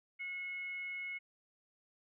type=tone with frequency modulation; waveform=sine; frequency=2181 Hz; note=C#7; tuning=29 cents flat; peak=-39 dBFS; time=0.19-1.19 s; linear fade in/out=20 ms; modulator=732 Hz; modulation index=0.23; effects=none